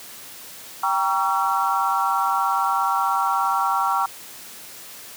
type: chord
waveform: sine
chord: G diminished seventh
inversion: none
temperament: just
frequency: 784 / 940.8 / 1128.9 / 1354.7 Hz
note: G5 / Bb5 / Db6 / Fb6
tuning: 0 / +16 / +31 / +47 cents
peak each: -24 dBFS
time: 0.83-4.06 s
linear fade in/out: 5 ms
effects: white hiss -40 dBFS RMS until 5.16 s + high-pass 100 Hz 12 dB/octave